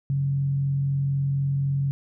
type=tone with frequency modulation; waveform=sine; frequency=138.59 Hz; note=C#3; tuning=in tune; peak=-21 dBFS; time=0.1-1.91 s; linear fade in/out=0 ms; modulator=44 Hz; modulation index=0.21; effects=none